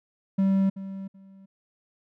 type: tone with echo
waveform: triangle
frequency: 193.6 Hz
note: G3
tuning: 21 cents flat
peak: -17 dBFS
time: 0.38-0.7 s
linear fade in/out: 10 ms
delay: 380 ms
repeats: 2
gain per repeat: -14 dB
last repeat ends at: 1.46 s
effects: none